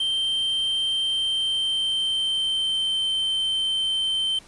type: tone with pitch glide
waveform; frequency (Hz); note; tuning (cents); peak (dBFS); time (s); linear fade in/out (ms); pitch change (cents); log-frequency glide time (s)
triangle; 3136 to 3104; G7 to G7; 0 to -18; -20; 0-4.39; 5; -18; 1-3.07
effects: pink hiss -50 dBFS RMS until 4.47 s + resampled to 24000 Hz